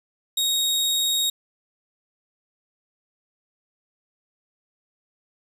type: tone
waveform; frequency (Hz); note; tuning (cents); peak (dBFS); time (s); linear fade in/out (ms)
sawtooth; 3759; A#7; +14; -17; 0.37-1.3; 5
effects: resampled to 32000 Hz + 8-bit